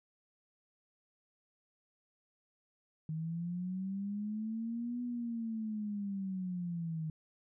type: linear two-way sweep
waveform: sine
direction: up then down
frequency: 155.56 to 245.3 to 155.56 Hz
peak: -35 dBFS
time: 3.09-7.1 s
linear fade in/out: 2 ms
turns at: 5.02 s
effects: none